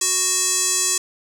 square tone with band-pass filter, 370 Hz, F#4, in tune, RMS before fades -20 dBFS, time 0.01-0.98 s, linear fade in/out 5 ms, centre 7400 Hz, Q 3.5, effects none

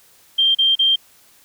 sine tone bursts, 3170 Hz, G7, 19 cents sharp, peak -12 dBFS, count 3, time 0.38-0.96 s, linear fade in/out 10 ms, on 170 ms, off 35 ms, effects white hiss -52 dBFS RMS until 1.44 s

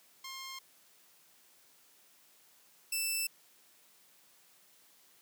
10% pulse tone pair in turn, 1065 / 2652 Hz, C6 / E7, +30 / +10 cents, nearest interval octave + major third, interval 1580 cents, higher second, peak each -34 / -23 dBFS, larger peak second, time 0.24-0.59 / 2.92-3.27 s, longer neither, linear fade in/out 5 ms, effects white hiss -64 dBFS RMS until 5.21 s + high-pass 150 Hz 12 dB/octave

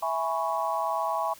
sine chord, C# minor seventh, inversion first, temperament equal, 659.3 / 830.6 / 987.8 / 1108.7 Hz, E5 / G#5 / B5 / C#6, 0 / 0 / 0 / 0 cents, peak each -31 dBFS, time 0.02-1.34 s, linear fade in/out 10 ms, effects white hiss -51 dBFS RMS until 1.39 s

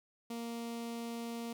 sawtooth tone with notch filter, 233.1 Hz, A#3, in tune, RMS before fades -41 dBFS, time 0.3-1.53 s, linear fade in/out 5 ms, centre 1600 Hz, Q 1.8, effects none

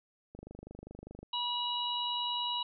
click train, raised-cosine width 2 ms, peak -33 dBFS, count 23, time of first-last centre 0.35-1.23 s, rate 25 Hz
harmonic tone, 970 Hz, B5, 31 cents flat, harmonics 1 / 3 / 4, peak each -36 / -36 / -36 dBFS, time 1.33-2.63 s, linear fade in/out 5 ms
effects none

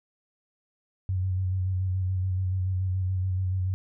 sine tone with vibrato, 93.1 Hz, F#2, 11 cents sharp, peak -24 dBFS, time 1.09-3.74 s, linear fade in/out 0 ms, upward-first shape square, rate 7 Hz, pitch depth 25 cents each way, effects none

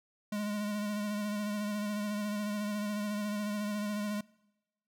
square tone with vibrato, 208 Hz, G#3, 3 cents sharp, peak -33 dBFS, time 0.32-4.21 s, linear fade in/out 5 ms, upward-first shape sine, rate 14 Hz, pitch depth 28 cents each way, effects noise-tail reverb RT60 1.0 s tail -24 dB re dry

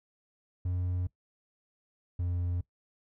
triangle tone pair in turn, 90.1 / 88.19 Hz, F#2 / F2, -45 / +17 cents, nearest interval unison, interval 38 cents, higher first, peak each -27 dBFS, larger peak neither, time 0.65-1.07 / 2.19-2.61 s, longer neither, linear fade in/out 5 ms, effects noise-tail reverb RT60 0.1 s tail -19 dB re dry

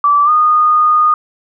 sine tone with pitch glide, 1160 to 1229 Hz, D6 to D#6, -22 to -22 cents, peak -7 dBFS, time 0.04-1.14 s, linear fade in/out 2 ms, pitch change +100 cents, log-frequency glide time 0.25-0.3 s, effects none

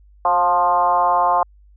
sine tone with frequency modulation, 880 Hz, A5, in tune, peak -13 dBFS, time 0.25-1.43 s, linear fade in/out 2 ms, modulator 173 Hz, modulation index 1.5, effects added 50 Hz sine -46 dBFS peak until 1.76 s

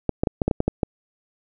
clicks, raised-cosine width 2 ms, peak -6 dBFS, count 9, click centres 0.093 / 0.235 / 0.272 / 0.418 / 0.48 / 0.512 / 0.604 / 0.68 / 0.832 s, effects none

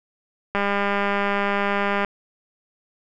click train, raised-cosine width 0.5 ms, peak -8 dBFS, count 302, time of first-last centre 0.55-2.048 s, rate 201 Hz, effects none

